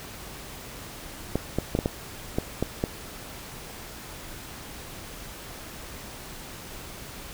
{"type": "clicks", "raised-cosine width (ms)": 2, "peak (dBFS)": -10, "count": 8, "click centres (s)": [1.356, 1.586, 1.751, 1.789, 1.859, 2.385, 2.626, 2.839], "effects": ["pink hiss -41 dBFS RMS until 7.33 s"]}